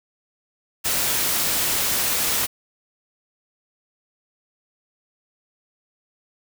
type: noise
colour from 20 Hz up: white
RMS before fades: -22 dBFS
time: 0.84-2.47 s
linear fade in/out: 20 ms
effects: none